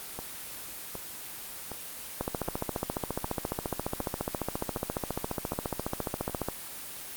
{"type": "two click trains", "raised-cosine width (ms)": 1, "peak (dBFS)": [-22, -15], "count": [9, 63], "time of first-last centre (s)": [[0.19, 6.297], [2.21, 6.486]], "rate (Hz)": [1.31, 14.5], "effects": ["white hiss -41 dBFS RMS until 7.16 s", "Opus 24 kbps"]}